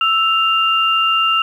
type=tone pair together; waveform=sine; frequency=1318.6 / 2794 Hz; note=E6 / F7; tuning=0 / 0 cents; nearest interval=octave + minor second; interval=1300 cents; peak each=-15 dBFS; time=0.01-1.42 s; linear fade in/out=2 ms; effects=8-bit